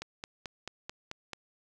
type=click train; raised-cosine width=0.2 ms; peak=-21 dBFS; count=7; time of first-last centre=0.02-1.333 s; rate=4.57 Hz; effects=none